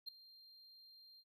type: tone with ADSR envelope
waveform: triangle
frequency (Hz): 4186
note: C8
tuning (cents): 0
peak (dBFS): -39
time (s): 0.06-1.24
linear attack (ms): 25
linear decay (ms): 3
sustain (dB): -19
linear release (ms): 50
effects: none